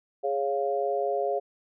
sine chord, Db major, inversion second, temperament equal, 415.3 / 554.4 / 698.5 Hz, Ab4 / Db5 / F5, 0 / 0 / 0 cents, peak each -29 dBFS, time 0.23-1.4 s, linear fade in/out 20 ms, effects none

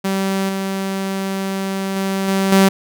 sawtooth tone with level steps, 193.4 Hz, G3, 23 cents flat, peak -13 / -16 / -14 / -11 / -5 dBFS, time 0.04-2.69 s, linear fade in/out 10 ms, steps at 0.49 / 1.96 / 2.28 / 2.52 s, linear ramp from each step 2 ms, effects none

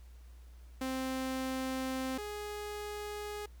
sawtooth tone pair in turn, 261.6 / 416.3 Hz, C4 / G#4, 0 / +4 cents, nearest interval minor sixth, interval 804 cents, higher second, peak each -30 / -35 dBFS, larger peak first, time 0.81-2.18 / 2.18-3.46 s, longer first, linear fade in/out 5 ms, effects added 60 Hz sine -50 dBFS peak until 3.6 s + pink hiss -67 dBFS RMS until 3.6 s

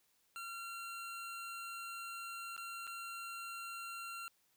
25% pulse tone with dropouts, 1372 Hz, F6, 31 cents flat, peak -40 dBFS, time 0.36-4.28 s, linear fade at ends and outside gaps 0 ms, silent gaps 2.565-2.578 / 2.869-2.875 s, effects white hiss -75 dBFS RMS until 4.56 s

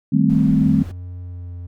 sine chord, A half-diminished seventh, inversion second, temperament equal, 155.56 / 196 / 220 / 261.6 Hz, Eb3 / G3 / A3 / C4, 0 / 0 / 0 / 0 cents, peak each -18 dBFS, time 0.12-0.83 s, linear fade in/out 10 ms
brown noise, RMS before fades -33 dBFS, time 0.29-0.92 s, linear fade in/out 10 ms
triangle tone with pitch glide, 89.4 to 87.81 Hz, F2 to F2, +41 to +10 cents, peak -27 dBFS, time 0.65-1.67 s, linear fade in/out 10 ms, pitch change -31 cents, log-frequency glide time 1.19-1.54 s
effects none

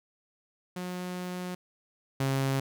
sawtooth tone pair in turn, 180.6 / 135.3 Hz, F#3 / C#3, -42 / -42 cents, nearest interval perfect fourth, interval 500 cents, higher first, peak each -30 / -22 dBFS, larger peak second, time 0.76-1.55 / 2.2-2.6 s, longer first, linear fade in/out 5 ms, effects none

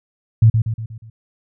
sine tone with echo, 111.8 Hz, A2, 28 cents sharp, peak -6 dBFS, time 0.42-0.5 s, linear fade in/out 5 ms, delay 120 ms, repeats 5, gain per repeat -6 dB, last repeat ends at 1.1 s, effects none

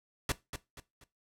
pink noise with echo, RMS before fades -30 dBFS, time 0.29-0.32 s, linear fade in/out 2 ms, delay 240 ms, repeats 3, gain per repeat -9 dB, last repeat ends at 1.04 s, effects noise-tail reverb RT60 0.2 s tail -17 dB re dry + low-pass 12000 Hz 12 dB/octave

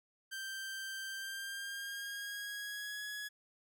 sawtooth tone with pitch glide, 1568 to 1680.5 Hz, G6 to G#6, 0 to +20 cents, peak -37 dBFS, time 0.31-3.29 s, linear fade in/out 20 ms, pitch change +120 cents, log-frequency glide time 1.06-3.04 s, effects none

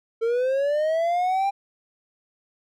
triangle linear sweep, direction up, 448 to 800 Hz, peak -18 dBFS, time 0.21-1.51 s, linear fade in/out 20 ms, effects none

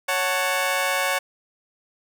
15% pulse chord, F# minor, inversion second, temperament just, 555 / 740 / 888 Hz, C#5 / F#5 / A5, +2 / 0 / +16 cents, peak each -18 / -20 / -22 dBFS, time 0.08-1.19 s, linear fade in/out 10 ms, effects none

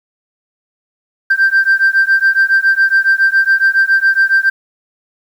sine beating tone pair, 1568 / 1575.2 Hz, G6 / G6, 0 / +8 cents, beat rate 7.2 Hz, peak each -10 dBFS, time 1.3-4.5 s, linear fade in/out 10 ms, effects tanh soft clip ceiling -4 dBFS + 7-bit

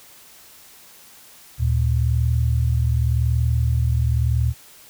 sine tone pair together, 75.65 / 116.54 Hz, D#2 / A#2, -48 / 0 cents, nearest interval perfect fifth, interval 748 cents, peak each -19 dBFS, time 1.58-4.54 s, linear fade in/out 50 ms, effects white hiss -47 dBFS RMS until 4.89 s

